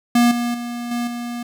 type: tone with level steps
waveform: square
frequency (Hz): 239.2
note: A#3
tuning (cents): +45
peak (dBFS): -12 / -20 / -26 / -21 / -26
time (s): 0.15-1.43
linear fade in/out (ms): 5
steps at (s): 0.31 / 0.54 / 0.91 / 1.07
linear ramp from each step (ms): 5
effects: none